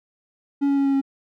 triangle tone with pitch steps, 281.2 / 279.1 / 277 / 274.9 / 272.9 Hz, C#4 / C#4 / C#4 / C#4 / C#4, +25 / +12 / -1 / -14 / -27 cents, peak -15 dBFS, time 0.61-1.015 s, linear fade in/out 20 ms, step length 81 ms, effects none

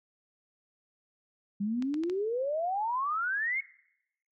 sine exponential sweep, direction up, 196 to 2217 Hz, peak -28 dBFS, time 1.6-3.61 s, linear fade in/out 10 ms
clicks, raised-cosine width 0.2 ms, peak -26 dBFS, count 4, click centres 1.824 / 1.942 / 2.036 / 2.098 s
effects noise-tail reverb RT60 0.8 s tail -20 dB re dry

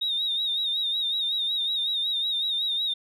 sine tone with vibrato, 3729 Hz, A#7, in tune, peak -23 dBFS, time 0.01-2.94 s, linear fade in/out 10 ms, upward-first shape sine, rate 5.4 Hz, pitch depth 68 cents each way, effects tanh soft clip ceiling -19 dBFS

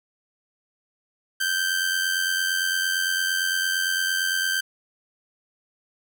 sawtooth tone with amplitude modulation, 1560 Hz, G6, 9 cents flat, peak -16 dBFS, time 1.4-4.61 s, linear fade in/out 10 ms, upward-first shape sine, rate 88.8 Hz, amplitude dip 55%, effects none

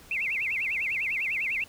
sine tone with vibrato, 2366 Hz, D7, 12 cents sharp, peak -26 dBFS, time 0.11-1.64 s, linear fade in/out 2 ms, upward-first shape sine, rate 10 Hz, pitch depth 250 cents each way, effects pink hiss -52 dBFS RMS until 1.68 s

